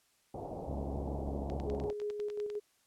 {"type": "low-pass noise", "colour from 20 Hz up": "white", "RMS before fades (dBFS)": -42, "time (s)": [0.34, 1.91], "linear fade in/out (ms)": 5, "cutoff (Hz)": 810, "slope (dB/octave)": 48}
{"type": "harmonic tone", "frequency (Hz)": 69.3, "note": "C#2", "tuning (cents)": 0, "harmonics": [1, 2, 3, 4, 5, 6, 7, 8, 9], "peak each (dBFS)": [-38, -45, -46, -47, -51, -51, -56, -54, -55], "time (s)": [0.67, 1.86], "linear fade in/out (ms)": 5}
{"type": "click train", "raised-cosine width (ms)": 0.2, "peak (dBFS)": -32, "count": 11, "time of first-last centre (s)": [1.5, 2.501], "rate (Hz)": 9.99}
{"type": "tone with tremolo", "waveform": "sine", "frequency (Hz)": 416.3, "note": "G#4", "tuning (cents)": 4, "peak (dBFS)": -33, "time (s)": [1.66, 2.6], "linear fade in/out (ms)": 20, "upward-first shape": "square", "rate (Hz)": 5.6, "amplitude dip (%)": 40}
{"effects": ["white hiss -71 dBFS RMS until 2.86 s", "low-pass 11000 Hz 12 dB/octave"]}